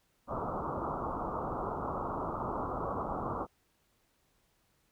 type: low-pass noise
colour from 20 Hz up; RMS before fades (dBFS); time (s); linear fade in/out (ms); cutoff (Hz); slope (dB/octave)
white; -36; 0.27-3.47; 50; 1300; 96
effects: pink hiss -73 dBFS RMS until 4.91 s

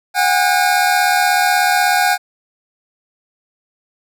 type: tone pair together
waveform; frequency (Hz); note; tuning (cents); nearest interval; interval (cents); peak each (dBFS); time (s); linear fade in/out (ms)
25% pulse; 730 / 806.4; F#5 / G5; -24 / +49; major second; 173; -11; 0.14-2.18; 50
effects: none

